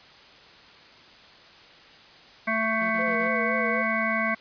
harmonic tone, 222.1 Hz, A3, 16 cents sharp, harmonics 1 / 3 / 5 / 7 / 9 / 10, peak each -30 / -30 / -30 / -30 / -30 / -30 dBFS, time 2.47-4.35 s, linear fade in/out 10 ms
sawtooth tone bursts, 178.4 Hz, F3, 37 cents sharp, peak -35 dBFS, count 4, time 2.81-3.284 s, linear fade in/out 5 ms, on 90 ms, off 38 ms
sine tone with vibrato, 493.9 Hz, B4, in tune, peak -30 dBFS, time 2.98-3.83 s, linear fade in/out 20 ms, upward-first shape sine, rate 3.9 Hz, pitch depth 75 cents each way
effects white hiss -50 dBFS RMS until 4.4 s + resampled to 11025 Hz

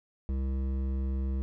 triangle tone with hard clipping, 66.3 Hz, C2, 23 cents sharp, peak -30 dBFS, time 0.29-1.42 s, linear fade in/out 0 ms, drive 15 dB, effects none

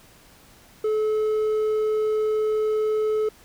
sine tone with hard clipping, 431 Hz, A4, 36 cents flat, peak -21 dBFS, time 0.84-3.29 s, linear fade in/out 5 ms, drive 3 dB, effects pink hiss -52 dBFS RMS until 3.44 s

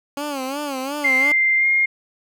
15% pulse tone with vibrato, 277.2 Hz, C#4, in tune, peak -18 dBFS, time 0.17-1.32 s, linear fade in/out 2 ms, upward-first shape sine, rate 2.8 Hz, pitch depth 120 cents each way
sine tone with pitch glide, 2092 to 2130 Hz, C7 to C7, -1 to +30 cents, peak -14 dBFS, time 1.04-1.86 s, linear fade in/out 10 ms, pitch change +31 cents, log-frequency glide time 1.58-1.66 s
effects none

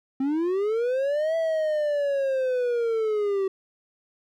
triangle linear two-way sweep, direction up then down, 260.2 to 659.3 to 380.5 Hz, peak -20 dBFS, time 0.2-3.48 s, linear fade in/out 5 ms, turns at 1.36 s, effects none

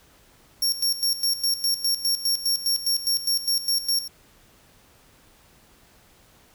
sawtooth tone with tremolo, 5520 Hz, F8, 21 cents flat, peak -17 dBFS, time 0.62-4.08 s, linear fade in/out 5 ms, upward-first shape square, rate 4.9 Hz, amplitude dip 75%, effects pink hiss -56 dBFS RMS until 6.54 s

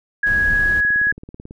sine tone with pitch glide, 1661.2 to 1671.8 Hz, G#6 to G#6, 0 to +11 cents, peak -14 dBFS, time 0.23-1.12 s, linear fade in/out 5 ms, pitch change +11 cents, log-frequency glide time 0.34-0.79 s
brown noise, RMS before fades -26 dBFS, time 0.26-0.81 s, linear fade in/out 10 ms
click train, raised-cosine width 3 ms, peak -23 dBFS, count 13, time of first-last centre 0.85-1.509 s, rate 18.2 Hz
effects none

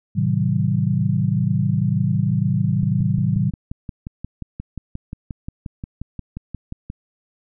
sine chord, A diminished seventh, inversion none, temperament just, 110 / 132 / 158.4 / 190.08 Hz, A2 / C3 / Eb3 / Gb3, 0 / +16 / +31 / +47 cents, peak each -22 dBFS, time 0.15-3.51 s, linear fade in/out 20 ms
click train, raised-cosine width 5 ms, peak -17 dBFS, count 24, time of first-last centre 2.83-6.901 s, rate 5.65 Hz
effects none

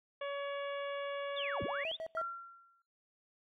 harmonic tone, 564 Hz, C#5, 30 cents sharp, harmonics 1 / 2 / 3 / 4 / 5 / 6, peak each -38 / -44 / -48 / -50 / -52 / -54 dBFS, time 0.21-1.84 s, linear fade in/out 5 ms
sine linear two-way sweep, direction down then up, 3729 to 52.5 to 3729 Hz, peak -37 dBFS, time 1.36-1.97 s, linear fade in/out 20 ms, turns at 1.63 s
triangle tone bursts, 647 Hz, E5, 32 cents flat, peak -36 dBFS, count 3, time 1.85-2.215 s, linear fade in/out 0 ms, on 65 ms, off 85 ms
sine tone with exponential decay, 1370 Hz, F6, 34 cents flat, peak -32 dBFS, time 2.17-2.82 s, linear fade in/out 2 ms, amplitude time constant 140 ms
effects noise-tail reverb RT60 0.6 s tail -25 dB re dry

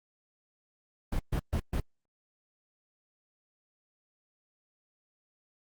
brown noise bursts, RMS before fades -29 dBFS, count 4, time 1.12-1.802 s, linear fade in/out 5 ms, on 73 ms, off 130 ms, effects Opus 32 kbps

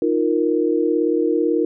sine chord, Eb suspended second, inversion none, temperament equal, 311.1 / 349.2 / 466.2 Hz, Eb4 / F4 / Bb4, 0 / 0 / 0 cents, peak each -20 dBFS, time 0.02-1.65 s, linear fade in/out 2 ms, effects none

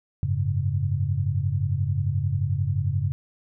sine chord, F# suspended second, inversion none, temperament equal, 92.5 / 103.83 / 138.59 Hz, F#2 / G#2 / C#3, 0 / 0 / 0 cents, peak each -26 dBFS, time 0.23-3.12 s, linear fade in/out 0 ms, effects none

